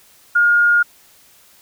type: tone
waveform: sine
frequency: 1423 Hz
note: F6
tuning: 32 cents sharp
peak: -10 dBFS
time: 0.35-0.83 s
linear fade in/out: 10 ms
effects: white hiss -50 dBFS RMS until 1.61 s